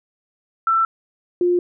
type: tone pair in turn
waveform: sine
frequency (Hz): 1336 / 353.9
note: E6 / F4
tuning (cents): +23 / +23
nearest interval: octave + major seventh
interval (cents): 2300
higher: first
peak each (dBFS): -14 / -14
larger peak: neither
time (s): 0.67-0.85 / 1.41-1.59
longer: neither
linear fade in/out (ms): 2
effects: none